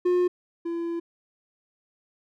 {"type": "tone pair in turn", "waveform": "triangle", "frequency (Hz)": [358, 337.9], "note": ["F4", "E4"], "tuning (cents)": [43, 43], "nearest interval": "minor second", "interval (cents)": 100, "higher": "first", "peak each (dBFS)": [-17, -25], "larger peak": "first", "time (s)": [[0.05, 0.28], [0.65, 1]], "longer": "second", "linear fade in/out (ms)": 10, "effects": []}